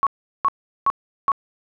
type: tone bursts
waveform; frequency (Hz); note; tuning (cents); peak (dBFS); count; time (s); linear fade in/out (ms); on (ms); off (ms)
sine; 1108.7; C#6; 0; -14; 4; 0.03-1.318; 0; 37; 380
effects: none